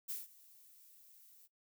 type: noise with ADSR envelope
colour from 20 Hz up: violet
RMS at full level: -40 dBFS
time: 0.08-1.48 s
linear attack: 20 ms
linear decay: 170 ms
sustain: -22 dB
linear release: 28 ms
effects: noise-tail reverb RT60 0.1 s tail -17 dB re dry